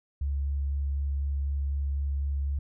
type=tone with vibrato; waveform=sine; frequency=70 Hz; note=C#2; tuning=18 cents sharp; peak=-26 dBFS; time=0.21-2.59 s; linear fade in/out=5 ms; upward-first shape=square; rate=4 Hz; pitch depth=8 cents each way; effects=none